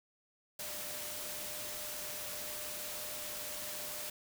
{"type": "tone in noise", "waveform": "sine", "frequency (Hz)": 601, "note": "D5", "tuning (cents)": 40, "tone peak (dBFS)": -51, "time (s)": [0.59, 4.1], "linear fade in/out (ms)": 5, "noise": "white", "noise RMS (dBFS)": -42, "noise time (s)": [0.59, 4.1], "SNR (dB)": -12, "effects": []}